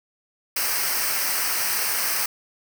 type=noise with comb filter; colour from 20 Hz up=white; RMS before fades=-24 dBFS; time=0.56-2.26 s; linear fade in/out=5 ms; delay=0.28 ms; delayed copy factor=-0.7; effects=none